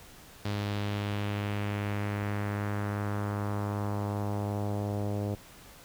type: tone with low-pass filter sweep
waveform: sawtooth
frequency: 102.6 Hz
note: G#2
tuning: 21 cents flat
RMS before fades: -32 dBFS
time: 0.45-5.35 s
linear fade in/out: 5 ms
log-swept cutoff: 4300 to 570 Hz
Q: 1.7
effects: pink hiss -52 dBFS RMS until 5.84 s